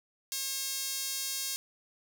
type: tone with high-pass filter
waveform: sawtooth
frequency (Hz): 540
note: C#5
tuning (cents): -45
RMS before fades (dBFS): -35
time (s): 0.32-1.56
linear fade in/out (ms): 0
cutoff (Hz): 5200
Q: 0.99
effects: none